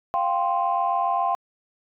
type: chord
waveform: sine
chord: F suspended second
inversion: none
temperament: just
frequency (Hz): 698.5 / 785.8 / 1047.7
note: F5 / G5 / C6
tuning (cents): 0 / +4 / +2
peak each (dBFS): -24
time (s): 0.14-1.35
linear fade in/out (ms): 0
effects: tanh soft clip ceiling -12 dBFS